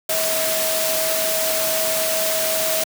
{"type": "tone in noise", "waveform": "sine", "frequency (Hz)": 641, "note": "E5", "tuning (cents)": -49, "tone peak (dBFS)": -23, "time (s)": [0.09, 2.84], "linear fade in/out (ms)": 5, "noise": "white", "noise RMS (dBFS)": -22, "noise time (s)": [0.09, 2.84], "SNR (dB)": -4, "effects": ["high-pass 150 Hz 12 dB/octave"]}